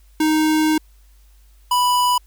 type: tone pair in turn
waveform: square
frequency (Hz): 311.1 / 987.7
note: D#4 / B5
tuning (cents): 0 / 0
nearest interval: octave + minor sixth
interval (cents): 2000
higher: second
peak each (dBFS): -15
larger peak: neither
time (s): 0.2-0.78 / 1.71-2.18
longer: first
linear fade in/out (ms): 5
effects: added 50 Hz sine -47 dBFS peak until 2.26 s + white hiss -60 dBFS RMS until 2.26 s